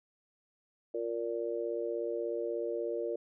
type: chord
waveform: sine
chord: Bb major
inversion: second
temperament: just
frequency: 349.6 / 466.2 / 582.7 Hz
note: F4 / Bb4 / D5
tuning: +2 / 0 / -14 cents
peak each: -37 / -35 / -38 dBFS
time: 0.94-3.16 s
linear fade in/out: 5 ms
effects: none